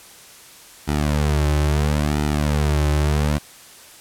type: tone with flanger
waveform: sawtooth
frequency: 74.3 Hz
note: D2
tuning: 21 cents sharp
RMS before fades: -19 dBFS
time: 0.87-3.39 s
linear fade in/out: 20 ms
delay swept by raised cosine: 1.8 to 4.3 ms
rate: 0.74 Hz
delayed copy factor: -0.8
effects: white hiss -44 dBFS RMS until 4 s + low-pass 12000 Hz 12 dB/octave